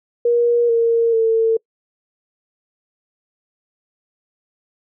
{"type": "tone with pitch steps", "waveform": "sine", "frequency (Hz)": [475.3, 462.3, 449.7], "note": ["A#4", "A#4", "A4"], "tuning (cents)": [34, -14, 38], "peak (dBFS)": -12, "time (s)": [0.25, 1.57], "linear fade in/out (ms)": 5, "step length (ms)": 440, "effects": ["noise-tail reverb RT60 0.1 s tail -26 dB re dry"]}